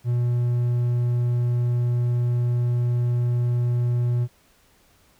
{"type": "tone", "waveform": "triangle", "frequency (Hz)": 121.1, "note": "B2", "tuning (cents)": -34, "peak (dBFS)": -17, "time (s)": [0.04, 4.28], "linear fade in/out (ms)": 50, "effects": ["pink hiss -59 dBFS RMS until 5.19 s"]}